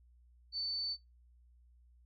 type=tone; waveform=sine; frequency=4519 Hz; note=C#8; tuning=33 cents sharp; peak=-35 dBFS; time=0.52-0.97 s; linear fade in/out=50 ms; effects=noise-tail reverb RT60 0.2 s tail -23 dB re dry + added 60 Hz sine -61 dBFS peak until 2.05 s